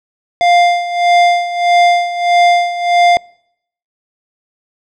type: tone with tremolo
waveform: square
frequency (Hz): 700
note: F5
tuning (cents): +4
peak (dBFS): -6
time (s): 0.41-3.17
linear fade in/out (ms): 0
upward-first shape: sine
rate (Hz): 1.6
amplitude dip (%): 75
effects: noise-tail reverb RT60 0.7 s tail -26 dB re dry + low-pass 4000 Hz 12 dB/octave